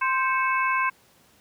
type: harmonic tone with a mistuned harmonic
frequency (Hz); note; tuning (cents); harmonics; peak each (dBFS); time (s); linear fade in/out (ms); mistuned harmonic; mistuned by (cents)
523; C5; -1; 2 / 3 / 4 / 5; -23 / -27 / -29 / -31; 0.01-0.9; 10; 4; +90
effects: pink hiss -58 dBFS RMS until 1.4 s + high-pass 100 Hz 12 dB/octave